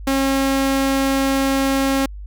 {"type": "tone", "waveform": "sawtooth", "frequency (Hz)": 271, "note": "C#4", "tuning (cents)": -39, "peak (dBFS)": -12, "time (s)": [0.07, 2.06], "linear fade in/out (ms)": 5, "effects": ["added 50 Hz sine -30 dBFS peak until 2.26 s"]}